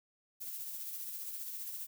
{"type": "noise with tremolo", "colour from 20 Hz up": "violet", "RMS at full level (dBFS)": -41, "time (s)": [0.4, 1.87], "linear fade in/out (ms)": 20, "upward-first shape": "sine", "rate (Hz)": 15, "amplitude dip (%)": 35, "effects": []}